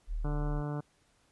sine tone, 38.89 Hz, D#1, in tune, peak -31 dBFS, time 0.07-0.63 s, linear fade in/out 50 ms
harmonic tone, 147.2 Hz, D3, 4 cents sharp, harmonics 1 / 2 / 3 / 4 / 5 / 6 / 7 / 8 / 9 / 10, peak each -34 / -40 / -44 / -46 / -48 / -50 / -51 / -52 / -53 / -54 dBFS, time 0.24-0.81 s, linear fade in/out 10 ms
effects pink hiss -69 dBFS RMS until 1.31 s + resampled to 24000 Hz

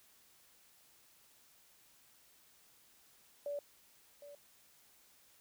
sine tone with echo, 576 Hz, D5, 34 cents flat, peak -37 dBFS, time 3.46-3.59 s, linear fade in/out 2 ms, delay 760 ms, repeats 1, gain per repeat -13 dB, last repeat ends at 4.35 s, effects white hiss -66 dBFS RMS until 5.4 s

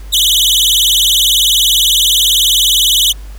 sawtooth tone with vibrato, 3402 Hz, G#7, 41 cents sharp, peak -5 dBFS, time 0.12-3.13 s, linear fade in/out 20 ms, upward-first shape sine, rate 20 Hz, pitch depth 250 cents each way, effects added 50 Hz sine -26 dBFS peak until 3.38 s + pink hiss -42 dBFS RMS until 3.38 s

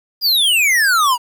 square exponential sweep, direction down, 4978 to 932.3 Hz, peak -12 dBFS, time 0.21-1.18 s, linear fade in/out 50 ms, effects 8-bit

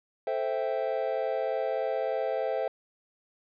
triangle chord, A minor seventh, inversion none, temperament equal, 440 / 523.3 / 659.3 / 784 Hz, A4 / C5 / E5 / G5, 0 / 0 / 0 / 0 cents, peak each -32 / -29 / -30 / -34 dBFS, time 0.27-2.68 s, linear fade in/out 2 ms, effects resampled to 11025 Hz

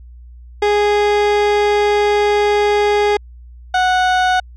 30% pulse tone pair in turn, 413.8 / 737.3 Hz, G#4 / F#5, -6 / -6 cents, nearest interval minor seventh, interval 1000 cents, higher second, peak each -9 dBFS, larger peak neither, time 0.62-3.17 / 3.74-4.4 s, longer first, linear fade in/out 5 ms, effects added 60 Hz sine -35 dBFS peak until 4.56 s + low-pass 4000 Hz 12 dB/octave

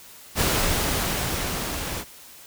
pink noise with level ramp, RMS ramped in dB -21 to -31 dBFS, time 0.35-2.05 s, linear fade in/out 50 ms, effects white hiss -46 dBFS RMS until 2.46 s

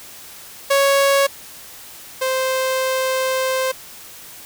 sawtooth tone pair in turn, 554.4 / 522 Hz, C#5 / C5, 0 / -4 cents, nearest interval minor second, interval 104 cents, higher first, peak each -9 / -14 dBFS, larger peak first, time 0.7-1.27 / 2.21-3.72 s, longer second, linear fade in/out 10 ms, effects white hiss -39 dBFS RMS until 4.45 s

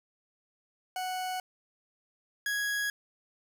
40% pulse tone pair in turn, 740 / 1661.2 Hz, F#5 / G#6, 0 / 0 cents, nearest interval octave + major second, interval 1400 cents, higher second, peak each -31 / -28 dBFS, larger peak second, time 0.96-1.4 / 2.46-2.9 s, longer neither, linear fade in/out 2 ms, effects 9-bit

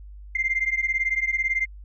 sine beating tone pair, 2086 / 2104 Hz, C7 / C7, -6 / +9 cents, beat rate 18 Hz, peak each -24 dBFS, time 0.35-1.66 s, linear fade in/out 5 ms, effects tanh soft clip ceiling -14 dBFS + added 50 Hz sine -39 dBFS peak until 1.84 s

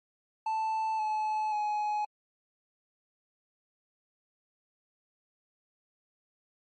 triangle tone with pitch steps, 880 / 860.4 / 841.2 Hz, A5 / A5 / G#5, 0 / -39 / +22 cents, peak -26 dBFS, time 0.46-2.05 s, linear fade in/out 5 ms, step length 530 ms, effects MP3 32 kbps

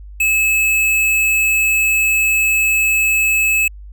square tone, 2595 Hz, E7, 28 cents flat, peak -13 dBFS, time 0.2-3.68 s, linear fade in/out 5 ms, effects added 50 Hz sine -32 dBFS peak until 3.92 s

